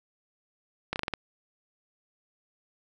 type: slowing click train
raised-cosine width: 0.3 ms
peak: -13 dBFS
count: 6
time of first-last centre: 0.93-1.137 s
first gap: 29 ms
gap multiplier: 1.18
effects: none